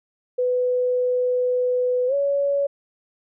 sine tone with pitch glide, 498.5 to 562.8 Hz, B4 to C#5, +16 to +26 cents, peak -18 dBFS, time 0.38-2.67 s, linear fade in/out 10 ms, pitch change +210 cents, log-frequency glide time 2.07-2.14 s, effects none

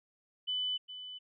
sine tone with echo, 3000 Hz, F#7, 23 cents sharp, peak -31 dBFS, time 0.47-0.78 s, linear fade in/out 20 ms, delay 410 ms, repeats 1, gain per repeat -11 dB, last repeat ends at 1.19 s, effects none

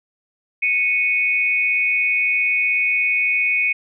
sine tone pair together, 2209 / 2492 Hz, C#7 / D#7, -7 / +2 cents, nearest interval major second, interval 209 cents, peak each -19 / -18 dBFS, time 0.62-3.73 s, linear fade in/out 10 ms, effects none

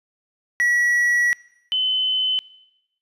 triangle / sine tone pair in turn, 1932 / 3038 Hz, B6 / F#7, -39 / +45 cents, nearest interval minor sixth, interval 784 cents, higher second, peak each -14 / -18 dBFS, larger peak first, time 0.6-1.33 / 1.72-2.39 s, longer first, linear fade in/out 0 ms, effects noise-tail reverb RT60 1.0 s tail -22 dB re dry + resampled to 32000 Hz

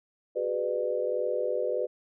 sine chord, G# half-diminished seventh, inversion third, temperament just, 373.8 / 415.3 / 498.4 / 598 Hz, F#4 / G#4 / B4 / D5, +18 / 0 / +16 / +31 cents, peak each -34 / -35 / -29 / -32 dBFS, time 0.35-1.87 s, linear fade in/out 20 ms, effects none

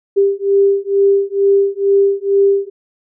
sine beating tone pair, 395.5 / 397.7 Hz, G4 / G4, +15 / +25 cents, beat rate 2.2 Hz, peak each -13 dBFS, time 0.16-2.7 s, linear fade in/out 20 ms, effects none

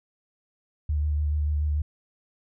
sine tone with vibrato, 74.7 Hz, D2, 30 cents sharp, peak -22 dBFS, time 0.89-1.82 s, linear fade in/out 5 ms, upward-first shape square, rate 6.9 Hz, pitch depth 18 cents each way, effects none

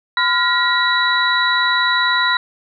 sine tone cluster, 1014 / 1409 / 1912 / 3925 Hz, B5 / F6 / A#6 / B7, +45 / +15 / +43 / -11 cents, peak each -19 dBFS, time 0.17-2.37 s, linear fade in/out 2 ms, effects none

